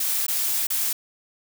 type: noise with dropouts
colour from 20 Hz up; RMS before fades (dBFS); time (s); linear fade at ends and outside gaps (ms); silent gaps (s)
blue; -24; 0-0.93; 5; 0.266-0.282 / 0.669-0.702
effects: none